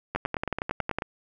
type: two click trains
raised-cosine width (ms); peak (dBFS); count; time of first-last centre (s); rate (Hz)
0.5; -14 / -12; 9 / 10; 0.15-1.021 / 0.16-0.986; 9.18 / 10.9
effects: none